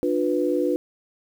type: chord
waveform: sine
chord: B diminished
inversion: first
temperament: just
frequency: 296.3 / 355.6 / 493.9 Hz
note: D4 / F4 / B4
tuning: +15 / +31 / 0 cents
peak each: -24 dBFS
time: 0.03-0.76 s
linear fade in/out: 0 ms
effects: 8-bit